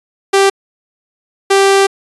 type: tone pair in turn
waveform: sawtooth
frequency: 392 / 392 Hz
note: G4 / G4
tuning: 0 / 0 cents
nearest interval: unison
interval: 0 cents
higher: neither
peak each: -3 dBFS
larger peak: neither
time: 0.33-0.5 / 1.5-1.87 s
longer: second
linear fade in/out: 10 ms
effects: resampled to 24000 Hz